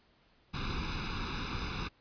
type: noise with comb filter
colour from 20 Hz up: pink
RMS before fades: -36 dBFS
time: 0.53-1.89 s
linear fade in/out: 20 ms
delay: 0.79 ms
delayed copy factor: +0.85
effects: pink hiss -67 dBFS RMS until 2 s + resampled to 11025 Hz